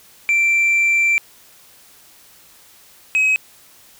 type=tone pair in turn; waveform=sine; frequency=2349 / 2545 Hz; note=D7 / D#7; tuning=0 / +39 cents; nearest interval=minor second; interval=139 cents; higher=second; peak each=-10 dBFS; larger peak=neither; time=0.29-1.18 / 3.15-3.36 s; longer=first; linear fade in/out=0 ms; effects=tanh soft clip ceiling -12 dBFS + white hiss -48 dBFS RMS until 3.99 s